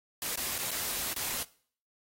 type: noise with dropouts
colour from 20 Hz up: white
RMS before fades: -34 dBFS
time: 0.22-1.43 s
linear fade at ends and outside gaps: 1 ms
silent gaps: 0.358-0.374 / 0.58-0.587 / 0.709-0.714 / 1.132-1.162 s
effects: noise-tail reverb RT60 0.5 s tail -20 dB re dry + AAC 48 kbps